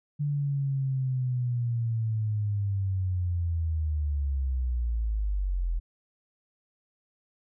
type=linear sweep; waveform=sine; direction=down; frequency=146.83 to 40.78 Hz; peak=-25 dBFS; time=0.19-5.8 s; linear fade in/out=20 ms; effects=none